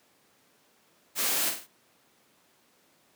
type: noise with echo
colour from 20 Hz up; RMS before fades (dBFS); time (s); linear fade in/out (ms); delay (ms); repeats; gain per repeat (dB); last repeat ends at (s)
white; -28; 1.15-1.53; 50; 49; 3; -7; 1.677
effects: pink hiss -64 dBFS RMS until 3.15 s + high-pass 200 Hz 12 dB/octave